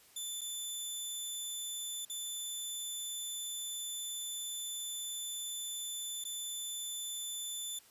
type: tone with dropouts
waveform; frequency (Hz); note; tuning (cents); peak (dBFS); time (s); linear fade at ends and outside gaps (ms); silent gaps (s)
15% pulse; 3517; A7; -1; -31; 0.16-7.79; 5; 0.41-0.414 / 2.051-2.097 / 6.241-6.25
effects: white hiss -62 dBFS RMS until 7.9 s + resampled to 32000 Hz